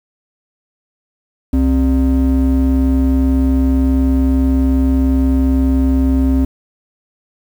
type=ring-modulated tone; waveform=triangle; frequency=164.81 Hz; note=E3; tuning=in tune; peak=-5 dBFS; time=1.53-6.45 s; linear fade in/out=5 ms; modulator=99.1 Hz; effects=7-bit